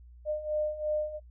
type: beating tone pair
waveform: sine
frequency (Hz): 605 / 607.9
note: D#5 / D#5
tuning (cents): -49 / -40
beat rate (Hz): 2.9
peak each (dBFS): -34 / -30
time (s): 0.25-1.2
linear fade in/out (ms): 50
effects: noise-tail reverb RT60 0.1 s tail -20 dB re dry + added 60 Hz sine -49 dBFS peak until 1.3 s